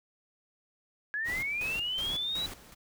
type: linear sweep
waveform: sine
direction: up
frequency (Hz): 1656 to 3951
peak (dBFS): -30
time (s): 1.14-2.46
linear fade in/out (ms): 0
type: noise with tremolo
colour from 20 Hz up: pink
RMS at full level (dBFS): -42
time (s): 1.24-2.75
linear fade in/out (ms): 50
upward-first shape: square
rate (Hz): 2.7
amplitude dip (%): 75
effects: none